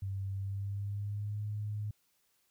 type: tone with pitch glide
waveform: sine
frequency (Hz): 97.4 to 105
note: G2 to G#2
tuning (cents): -11 to +19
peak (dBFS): -34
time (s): 0.02-1.91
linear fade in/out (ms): 5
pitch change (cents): +130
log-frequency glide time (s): 0.35-1.44
effects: white hiss -74 dBFS RMS until 2.5 s